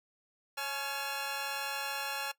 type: tone cluster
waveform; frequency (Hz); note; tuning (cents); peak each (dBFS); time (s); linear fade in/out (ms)
15% pulse; 551 / 847 / 1382; C#5 / G#5 / F6; -11 / +34 / -19; -36 / -31 / -32; 0.57-2.32; 10
effects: noise-tail reverb RT60 0.1 s tail -19 dB re dry